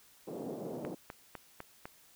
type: band-pass noise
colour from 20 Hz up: white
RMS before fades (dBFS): -41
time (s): 0.27-0.95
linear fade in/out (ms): 10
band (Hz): 160 to 560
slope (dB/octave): 24
type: click train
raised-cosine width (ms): 0.5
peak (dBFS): -27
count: 5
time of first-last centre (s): 0.85-1.855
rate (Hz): 3.98
effects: white hiss -62 dBFS RMS until 2.15 s